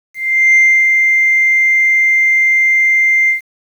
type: tone with ADSR envelope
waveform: sine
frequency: 2093 Hz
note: C7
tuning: in tune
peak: -3 dBFS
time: 0.14-3.41 s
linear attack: 410 ms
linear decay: 300 ms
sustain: -4 dB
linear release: 120 ms
effects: tanh soft clip ceiling -3 dBFS + 7-bit